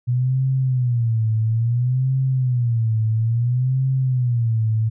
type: tone with vibrato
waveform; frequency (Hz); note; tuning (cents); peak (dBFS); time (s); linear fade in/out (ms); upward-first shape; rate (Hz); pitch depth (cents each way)
sine; 120.8; B2; -38; -16; 0.07-4.9; 20; sine; 0.59; 160
effects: none